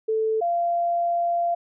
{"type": "tone pair in turn", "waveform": "sine", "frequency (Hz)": [440, 689.4], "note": ["A4", "F5"], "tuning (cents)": [0, -23], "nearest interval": "minor sixth", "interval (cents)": 777, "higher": "second", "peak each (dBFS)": -20, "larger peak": "neither", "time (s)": [[0.08, 0.41], [0.41, 1.55]], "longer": "second", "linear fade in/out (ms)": 10, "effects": []}